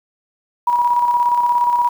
sine tone with tremolo, 965 Hz, B5, 40 cents flat, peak -11 dBFS, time 0.67-1.89 s, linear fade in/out 5 ms, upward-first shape square, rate 17 Hz, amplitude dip 40%, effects 7-bit

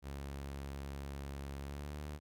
sawtooth tone with pitch glide, 69.5 to 74.06 Hz, C#2 to D2, +5 to +15 cents, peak -38 dBFS, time 0.02-2.2 s, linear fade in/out 50 ms, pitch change +110 cents, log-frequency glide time 1.61-1.98 s, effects none

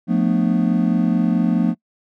triangle chord, B half-diminished seventh, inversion second, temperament just, 177.8 / 222.2 / 246.9 / 296.3 Hz, F3 / A3 / B3 / D4, +31 / +17 / 0 / +15 cents, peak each -17 / -17 / -19 / -22 dBFS, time 0.07-1.75 s, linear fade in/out 50 ms, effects noise-tail reverb RT60 0.1 s tail -26 dB re dry

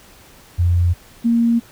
sine tone pair in turn, 87.31 / 233.1 Hz, F2 / A#3, 0 / 0 cents, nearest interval octave + perfect fourth, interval 1700 cents, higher second, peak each -12 dBFS, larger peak neither, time 0.58-0.94 / 1.24-1.6 s, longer neither, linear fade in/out 20 ms, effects pink hiss -46 dBFS RMS until 1.71 s

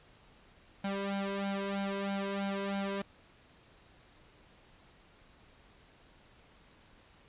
sawtooth tone with flanger, 197.7 Hz, G3, 15 cents sharp, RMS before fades -35 dBFS, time 0.84-3.02 s, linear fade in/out 5 ms, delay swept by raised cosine 1.3 to 1.96 ms, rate 3.1 Hz, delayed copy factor +0.95, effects pink hiss -61 dBFS RMS until 7.28 s + resampled to 8000 Hz

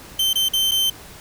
40% pulse tone with dropouts, 3100 Hz, G7, 20 cents flat, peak -16 dBFS, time 0.19-0.9 s, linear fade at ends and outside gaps 5 ms, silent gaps 0.332-0.355 / 0.486-0.534 / 0.712-0.717 s, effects pink hiss -41 dBFS RMS until 1.2 s

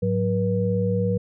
sine tone cluster, 105.4 / 182.8 / 481.5 Hz, G#2 / F#3 / B4, +26 / -21 / -44 cents, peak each -24 dBFS, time 0.02-1.18 s, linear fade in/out 10 ms, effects none

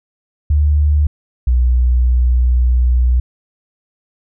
sine tone pair in turn, 74 / 61.55 Hz, D2 / B1, +14 / -5 cents, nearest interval minor third, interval 319 cents, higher first, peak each -9 dBFS, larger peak neither, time 0.5-1.07 / 1.47-3.2 s, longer second, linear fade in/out 5 ms, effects none

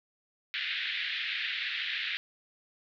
pink band-pass noise, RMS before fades -34 dBFS, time 0.54-2.17 s, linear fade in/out 0 ms, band 1700 to 3900 Hz, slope 48 dB/octave, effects none

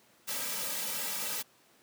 white noise with comb filter, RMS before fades -35 dBFS, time 0.27-1.43 s, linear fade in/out 20 ms, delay 2.8 ms, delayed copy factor -0.9, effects pink hiss -63 dBFS RMS until 1.82 s + high-pass 200 Hz 12 dB/octave

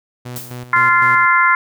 sawtooth tone with tremolo, 123.47 Hz, B2, in tune, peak -23 dBFS, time 0.25-1.26 s, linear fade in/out 10 ms, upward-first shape square, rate 3.9 Hz, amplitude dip 65%
blue noise with exponential decay, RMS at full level -26 dBFS, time 0.36-0.75 s, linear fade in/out 2 ms, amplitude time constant 83 ms
harmonic tone, 347 Hz, F4, 11 cents flat, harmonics 3 / 4 / 5 / 6, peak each -14 / -14 / -18 / -16 dBFS, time 0.73-1.55 s, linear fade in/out 2 ms
effects none

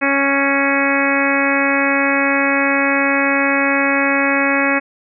harmonic tone with a mistuned harmonic, 277.2 Hz, C#4, in tune, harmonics 1 / 2 / 3 / 4 / 5 / 6 / 7 / 8 / 9, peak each -19 / -21 / -25 / -24 / -24 / -21 / -22 / -21 / -23 dBFS, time 0.01-4.8 s, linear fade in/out 20 ms, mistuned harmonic 9, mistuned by +28 cents, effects none

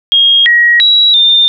sine tone with pitch steps, 3255 / 1900 / 3887 / 3608 Hz, G#7 / A#6 / B7 / A7, -36 / +33 / -28 / +43 cents, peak -4 dBFS, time 0.12-1.48 s, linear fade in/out 0 ms, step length 340 ms, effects none

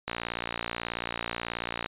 click train, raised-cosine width 0.3 ms, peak -14 dBFS, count 105, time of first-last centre 0.08-1.861 s, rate 58.4 Hz, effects resampled to 8000 Hz

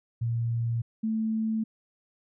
sine tone pair in turn, 116.54 / 220.6 Hz, A#2 / A3, 0 / +5 cents, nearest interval major seventh, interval 1105 cents, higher second, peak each -25 dBFS, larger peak neither, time 0.21-0.82 / 1.03-1.64 s, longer neither, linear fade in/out 10 ms, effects none

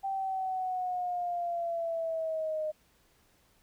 sine linear sweep, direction down, 782 to 614 Hz, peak -30 dBFS, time 0.03-2.72 s, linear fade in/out 20 ms, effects pink hiss -67 dBFS RMS until 3.62 s

